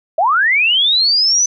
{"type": "linear sweep", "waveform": "sine", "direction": "up", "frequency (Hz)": [606, 6090], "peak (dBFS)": -10, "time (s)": [0.18, 1.46], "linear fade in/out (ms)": 5, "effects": []}